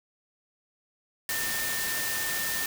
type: tone in noise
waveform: sine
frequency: 1800 Hz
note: A6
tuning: 39 cents sharp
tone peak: -33 dBFS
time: 1.29-2.66 s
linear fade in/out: 2 ms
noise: white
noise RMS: -31 dBFS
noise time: 1.29-2.66 s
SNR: -5 dB
effects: none